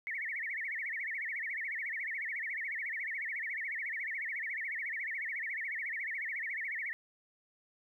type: tone with vibrato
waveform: sine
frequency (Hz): 2001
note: B6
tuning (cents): +22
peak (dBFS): -35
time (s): 0.07-6.93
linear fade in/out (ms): 0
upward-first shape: sine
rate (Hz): 14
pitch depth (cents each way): 220
effects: 12-bit